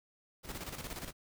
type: noise with tremolo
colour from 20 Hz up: pink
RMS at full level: -41 dBFS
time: 0.43-1.13 s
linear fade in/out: 50 ms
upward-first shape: square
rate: 17 Hz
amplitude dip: 60%
effects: none